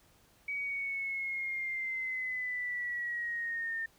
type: linear sweep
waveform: sine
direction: down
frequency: 2271 to 1809 Hz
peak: -33 dBFS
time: 0.48-3.86 s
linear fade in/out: 5 ms
effects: pink hiss -65 dBFS RMS until 3.98 s